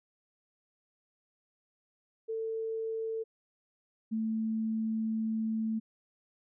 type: tone pair in turn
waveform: sine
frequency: 446.7 / 221.3 Hz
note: A4 / A3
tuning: +26 / +10 cents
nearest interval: octave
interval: 1216 cents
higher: first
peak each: -32 / -29 dBFS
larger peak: second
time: 2.28-3.24 / 4.11-5.8 s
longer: second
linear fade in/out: 20 ms
effects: none